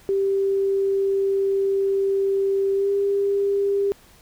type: tone with pitch glide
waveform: sine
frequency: 391.8 to 399.1 Hz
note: G4 to G4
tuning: -1 to +31 cents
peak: -18 dBFS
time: 0.09-3.92 s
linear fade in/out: 0 ms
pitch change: +32 cents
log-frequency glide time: 2.74-2.9 s
effects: pink hiss -52 dBFS RMS until 4.21 s